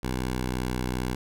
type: tone with pitch glide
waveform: 10% pulse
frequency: 63.2 to 62.47 Hz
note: B1 to B1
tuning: +41 to +20 cents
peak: -19 dBFS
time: 0.03-1.15 s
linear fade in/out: 5 ms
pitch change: -21 cents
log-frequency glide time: 0.22-0.66 s
effects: none